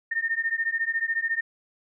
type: beating tone pair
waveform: sine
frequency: 1816 / 1830 Hz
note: A#6 / A#6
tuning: -46 / -32 cents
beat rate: 14 Hz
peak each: -27 dBFS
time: 0.11-1.41 s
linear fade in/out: 10 ms
effects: none